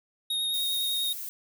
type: tone with vibrato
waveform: square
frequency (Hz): 3729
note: A#7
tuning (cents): 0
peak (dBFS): -27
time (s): 0.3-1.13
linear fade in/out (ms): 5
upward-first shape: triangle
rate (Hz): 9.9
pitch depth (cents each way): 18
type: noise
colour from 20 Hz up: violet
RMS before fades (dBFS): -37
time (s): 0.54-1.29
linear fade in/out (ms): 0
effects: none